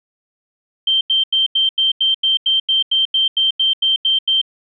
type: tone bursts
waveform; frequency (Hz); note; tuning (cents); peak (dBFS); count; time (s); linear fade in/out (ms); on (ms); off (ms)
sine; 3136; G7; 0; -12; 16; 0.87-4.415; 5; 140; 87
effects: none